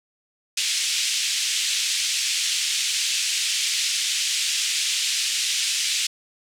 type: band-pass noise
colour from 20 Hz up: pink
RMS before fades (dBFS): -24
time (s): 0.57-6.07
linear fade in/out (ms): 5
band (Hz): 2600 to 8400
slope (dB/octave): 24
effects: none